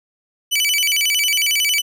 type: tone with vibrato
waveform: sawtooth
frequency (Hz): 2618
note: E7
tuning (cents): -13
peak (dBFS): -12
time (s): 0.51-1.82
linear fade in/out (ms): 20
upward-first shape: square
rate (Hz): 11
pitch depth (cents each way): 230
effects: none